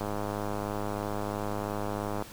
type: click train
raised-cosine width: 1 ms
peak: -19 dBFS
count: 229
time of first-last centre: 0.01-2.224 s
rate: 103 Hz
effects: pink hiss -47 dBFS RMS until 2.32 s